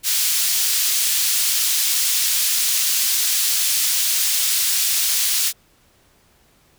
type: high-pass noise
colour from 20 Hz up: pink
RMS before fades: -19 dBFS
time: 0.03-5.53 s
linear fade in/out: 50 ms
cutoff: 4100 Hz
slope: 12 dB/octave
effects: pink hiss -57 dBFS RMS until 6.78 s